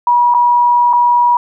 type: tone with dropouts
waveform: sine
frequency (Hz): 965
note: B5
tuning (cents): -40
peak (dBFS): -7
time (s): 0.07-1.37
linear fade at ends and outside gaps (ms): 2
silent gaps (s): 0.34-0.346 / 0.93-0.934
effects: none